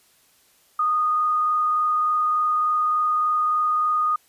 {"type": "tone with frequency modulation", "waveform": "sine", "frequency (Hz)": 1234, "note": "D#6", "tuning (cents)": -15, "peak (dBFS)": -18, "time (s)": [0.79, 4.16], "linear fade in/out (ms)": 5, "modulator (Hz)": 23.4, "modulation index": 0.41, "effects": ["white hiss -59 dBFS RMS until 4.28 s", "resampled to 32000 Hz"]}